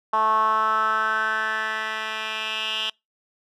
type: tone with band-pass filter sweep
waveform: 10% pulse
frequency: 218.4 Hz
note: A3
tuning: 13 cents flat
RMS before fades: -24 dBFS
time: 0.13-2.9 s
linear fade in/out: 5 ms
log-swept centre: 1000 to 3000 Hz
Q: 5.2
effects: noise-tail reverb RT60 0.2 s tail -25 dB re dry